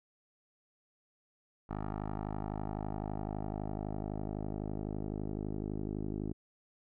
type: tone with low-pass filter sweep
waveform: 10% pulse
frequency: 51.91 Hz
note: G#1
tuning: in tune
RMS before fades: -38 dBFS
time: 1.69-6.33 s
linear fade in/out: 10 ms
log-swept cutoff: 1100 to 370 Hz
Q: 2
effects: none